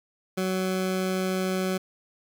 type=tone; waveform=20% pulse; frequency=186.9 Hz; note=F#3; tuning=18 cents sharp; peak=-20 dBFS; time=0.37-1.78 s; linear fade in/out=10 ms; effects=none